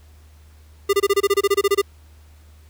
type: tone bursts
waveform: square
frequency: 400.3 Hz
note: G4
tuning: 36 cents sharp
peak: -14 dBFS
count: 14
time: 0.89-1.817 s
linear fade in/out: 10 ms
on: 43 ms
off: 25 ms
effects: added 76 Hz sine -45 dBFS peak until 2.69 s + pink hiss -57 dBFS RMS until 2.69 s